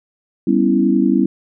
sine chord, C# half-diminished seventh, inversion second, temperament equal, 196 / 246.9 / 277.2 / 329.6 Hz, G3 / B3 / C#4 / E4, 0 / 0 / 0 / 0 cents, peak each -17 dBFS, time 0.47-1.26 s, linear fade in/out 5 ms, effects none

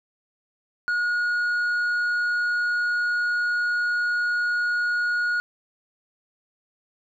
sine tone with tanh clipping, 1445 Hz, F#6, 41 cents flat, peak -22 dBFS, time 0.88-5.4 s, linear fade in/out 0 ms, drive 4 dB, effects none

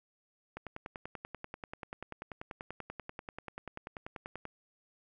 click train, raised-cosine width 0.5 ms, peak -26 dBFS, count 41, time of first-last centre 0.57-4.453 s, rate 10.3 Hz, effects none

